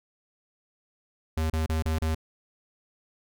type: tone bursts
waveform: square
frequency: 79.5 Hz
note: D#2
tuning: 38 cents sharp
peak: -25 dBFS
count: 5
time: 1.37-2.148 s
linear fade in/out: 5 ms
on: 130 ms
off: 32 ms
effects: none